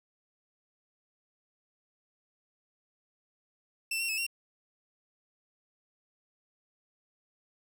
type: tone with pitch steps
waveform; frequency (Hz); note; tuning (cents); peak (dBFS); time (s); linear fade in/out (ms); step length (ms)
sawtooth; 2676 / 2730 / 2597 / 2745; E7 / F7 / E7 / F7; +25 / -40 / -26 / -31; -27; 3.91-4.266; 5; 89
effects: none